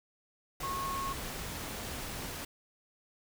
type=tone in noise; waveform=sine; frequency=1092 Hz; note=C#6; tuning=26 cents flat; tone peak=-34 dBFS; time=0.63-1.13 s; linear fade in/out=5 ms; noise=pink; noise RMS=-40 dBFS; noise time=0.6-2.45 s; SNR=+3 dB; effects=none